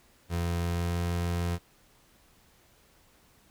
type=tone with pitch glide; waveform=30% pulse; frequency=85.7 to 86.6 Hz; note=F2 to F2; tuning=-32 to -14 cents; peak=-25 dBFS; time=0.29-1.59 s; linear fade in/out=50 ms; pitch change=+18 cents; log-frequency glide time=0.59-1.01 s; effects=pink hiss -62 dBFS RMS until 3.5 s